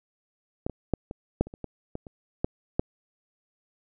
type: clicks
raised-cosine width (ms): 2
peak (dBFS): -14 / -21 / -10 / -22 / -8 / -28 / -28 / -21 / -20 / -29 / -11 / -9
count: 12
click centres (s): 0.665 / 0.697 / 0.937 / 1.111 / 1.41 / 1.47 / 1.539 / 1.643 / 1.954 / 2.068 / 2.445 / 2.795
effects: none